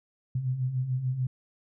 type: beating tone pair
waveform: sine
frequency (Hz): 123.47 / 130.27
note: B2 / C3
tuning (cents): 0 / -7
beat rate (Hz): 6.8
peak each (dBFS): -34 / -27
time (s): 0.35-1.27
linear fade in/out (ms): 5
effects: none